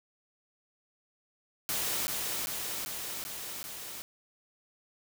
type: noise with echo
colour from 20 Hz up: white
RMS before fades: -32 dBFS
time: 1.69-2.07 s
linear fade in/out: 0 ms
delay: 390 ms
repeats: 5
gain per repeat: -2 dB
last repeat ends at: 4.02 s
effects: none